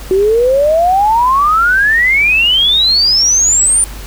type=exponential sweep; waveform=sine; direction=up; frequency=370 to 9397 Hz; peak=-7 dBFS; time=0.11-3.84 s; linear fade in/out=0 ms; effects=added 50 Hz sine -27 dBFS peak until 4.06 s + pink hiss -32 dBFS RMS until 4.06 s